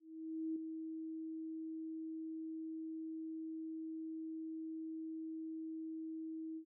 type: tone with ADSR envelope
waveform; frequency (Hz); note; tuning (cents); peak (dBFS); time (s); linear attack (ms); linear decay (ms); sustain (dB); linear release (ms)
sine; 320.2; D#4; +50; -36; 0-6.65; 560; 4; -6; 83
effects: none